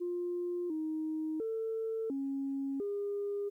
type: tone with pitch steps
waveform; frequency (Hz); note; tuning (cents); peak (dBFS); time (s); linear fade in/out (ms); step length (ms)
sine; 352.3 / 313.4 / 446.8 / 273.9 / 405.6; F4 / D#4 / A4 / C#4 / G#4; +15 / +13 / +27 / -21 / -41; -32; 0-3.5; 20; 700
effects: tanh soft clip ceiling -28 dBFS + 12-bit